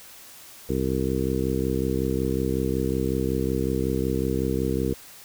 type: harmonic tone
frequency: 65.41 Hz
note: C2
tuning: in tune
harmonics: 1 / 2 / 3 / 4 / 5 / 6 / 7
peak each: -30 / -30 / -30 / -30 / -30 / -30 / -30 dBFS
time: 0.69-4.94 s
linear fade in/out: 5 ms
effects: white hiss -46 dBFS RMS until 5.24 s